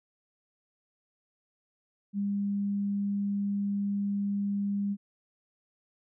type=tone; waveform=sine; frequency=201.2 Hz; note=G3; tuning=45 cents sharp; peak=-27 dBFS; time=2.13-4.97 s; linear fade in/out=50 ms; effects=none